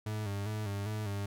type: tone with vibrato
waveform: 40% pulse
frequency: 103.83 Hz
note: G#2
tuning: in tune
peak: -33 dBFS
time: 0.06-1.26 s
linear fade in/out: 5 ms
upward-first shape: square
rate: 2.5 Hz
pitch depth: 57 cents each way
effects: none